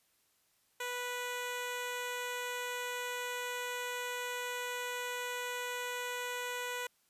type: tone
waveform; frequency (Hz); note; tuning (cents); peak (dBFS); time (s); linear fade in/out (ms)
10% pulse; 492; B4; -7; -28; 0.8-6.87; 5
effects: white hiss -73 dBFS RMS until 7.09 s + resampled to 32000 Hz